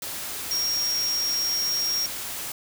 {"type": "tone in noise", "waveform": "sine", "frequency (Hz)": 5588, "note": "F8", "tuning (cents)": 0, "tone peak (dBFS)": -23, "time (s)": [0.51, 2.06], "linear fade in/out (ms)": 2, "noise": "white", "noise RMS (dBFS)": -33, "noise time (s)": [0.02, 2.52], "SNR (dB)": 7, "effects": []}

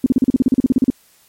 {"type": "tone bursts", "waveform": "sine", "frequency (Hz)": 257.3, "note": "C4", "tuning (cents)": -29, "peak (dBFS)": -8, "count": 15, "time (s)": [0.04, 0.902], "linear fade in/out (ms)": 2, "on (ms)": 22, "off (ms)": 38, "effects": ["white hiss -53 dBFS RMS until 1.28 s", "MP3 64 kbps"]}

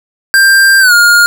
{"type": "tone with pitch glide", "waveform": "square", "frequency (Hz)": [1585, 1420.3], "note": ["G6", "F6"], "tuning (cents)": [19, 29], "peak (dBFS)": -4, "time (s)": [0.34, 1.26], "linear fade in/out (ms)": 0, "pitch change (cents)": -190, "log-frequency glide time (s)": [0.8, 0.93], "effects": []}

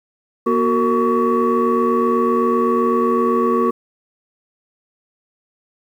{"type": "tone cluster", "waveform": "sine", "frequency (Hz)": [239.9, 370.3, 458.1, 1128], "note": ["A#3", "F#4", "A#4", "C#6"], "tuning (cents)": [50, 1, -30, 30], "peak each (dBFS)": -18, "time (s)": [0.46, 3.71], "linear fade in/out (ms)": 10, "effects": ["tanh soft clip ceiling -8 dBFS", "8-bit"]}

